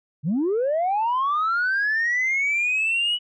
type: linear sweep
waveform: sine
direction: up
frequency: 130 to 2955 Hz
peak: -18 dBFS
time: 0.23-3.19 s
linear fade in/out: 50 ms
effects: tanh soft clip ceiling -17 dBFS